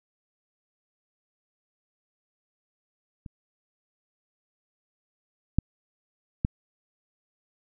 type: clicks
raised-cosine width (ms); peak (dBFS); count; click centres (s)
5; -27 / -8 / -11; 3; 3.262 / 5.586 / 6.449
effects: none